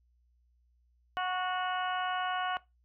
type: harmonic tone with a mistuned harmonic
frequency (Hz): 366.3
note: F#4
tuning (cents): -17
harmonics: 2 / 3 / 4 / 5 / 6 / 7 / 8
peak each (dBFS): -33 / -35 / -37 / -46 / -49 / -51 / -42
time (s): 1.17-2.57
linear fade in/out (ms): 0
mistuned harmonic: 3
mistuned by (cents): +19
effects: noise-tail reverb RT60 0.2 s tail -19 dB re dry + added 60 Hz sine -66 dBFS peak until 2.84 s